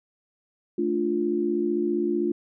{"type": "chord", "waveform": "sine", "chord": "D minor", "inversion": "second", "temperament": "equal", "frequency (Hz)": [220, 293.7, 349.2], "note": ["A3", "D4", "F4"], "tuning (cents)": [0, 0, 0], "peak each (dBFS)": [-29, -28, -24], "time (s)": [0.78, 2.32], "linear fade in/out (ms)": 5, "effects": []}